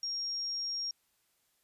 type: tone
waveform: sine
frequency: 5580 Hz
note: F8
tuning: 2 cents flat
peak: -33 dBFS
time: 0.03-0.91 s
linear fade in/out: 2 ms
effects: white hiss -74 dBFS RMS until 1.63 s + resampled to 32000 Hz